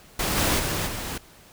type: noise with level steps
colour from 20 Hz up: pink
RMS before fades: -25 / -22 / -27 / -32 dBFS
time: 0.19-1.18 s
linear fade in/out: 5 ms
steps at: 0.35 / 0.58 / 0.86 s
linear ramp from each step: 20 ms
effects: pink hiss -51 dBFS RMS until 1.52 s